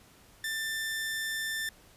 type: tone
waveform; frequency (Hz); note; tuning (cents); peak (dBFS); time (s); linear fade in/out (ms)
sawtooth; 1780; A6; +20; -28; 0.44-1.69; 2
effects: pink hiss -58 dBFS RMS until 1.96 s + resampled to 32000 Hz